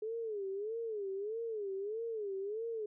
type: tone with vibrato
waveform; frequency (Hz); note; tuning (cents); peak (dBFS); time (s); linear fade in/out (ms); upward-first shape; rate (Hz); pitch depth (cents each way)
sine; 422.1; G#4; +28; -36; 0.02-2.86; 5; sine; 1.6; 160
effects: none